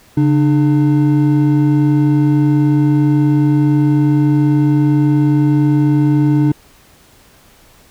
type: tone pair together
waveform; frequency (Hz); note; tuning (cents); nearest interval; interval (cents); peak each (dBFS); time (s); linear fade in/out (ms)
triangle; 141.58 / 300; C#3 / D4; +37 / +37; octave + minor second; 1300; -10; 0.17-6.52; 5
effects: pink hiss -47 dBFS RMS until 7.9 s